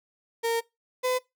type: tone pair in turn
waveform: 35% pulse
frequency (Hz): 460.9 / 506.2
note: A#4 / B4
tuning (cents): -20 / +43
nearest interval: major second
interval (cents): 163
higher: second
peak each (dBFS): -22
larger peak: neither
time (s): 0.43-0.61 / 1.03-1.19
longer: first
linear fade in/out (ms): 20
effects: noise-tail reverb RT60 0.2 s tail -21 dB re dry